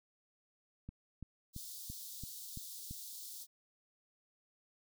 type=click train; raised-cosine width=5 ms; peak=-33 dBFS; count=7; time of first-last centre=0.89-2.91 s; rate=2.97 Hz
type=high-pass noise; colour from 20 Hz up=white; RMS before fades=-48 dBFS; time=1.53-3.47 s; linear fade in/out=50 ms; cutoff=3600 Hz; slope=48 dB/octave
effects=none